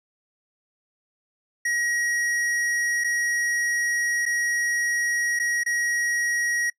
square tone with dropouts, 1900 Hz, A#6, 33 cents sharp, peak -23 dBFS, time 1.65-6.7 s, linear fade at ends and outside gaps 5 ms, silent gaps 3.039-3.043 / 4.255-4.261 / 5.391-5.397 / 5.635-5.661 s, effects noise-tail reverb RT60 0.1 s tail -24 dB re dry + low-pass 10000 Hz 12 dB/octave

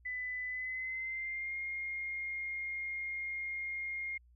sine tone with pitch glide, 2000 to 2131 Hz, B6 to C7, +21 to +31 cents, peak -36 dBFS, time 0.05-4.18 s, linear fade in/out 10 ms, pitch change +110 cents, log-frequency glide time 0.48-1.56 s, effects added 60 Hz sine -60 dBFS peak until 4.35 s

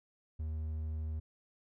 triangle tone, 78.2 Hz, D#2, 9 cents sharp, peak -33 dBFS, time 0.39-1.2 s, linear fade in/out 10 ms, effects none

